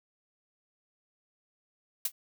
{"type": "noise with exponential decay", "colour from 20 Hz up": "blue", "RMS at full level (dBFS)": -23, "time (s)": [2.05, 2.12], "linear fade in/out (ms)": 5, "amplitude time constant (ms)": 15, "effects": []}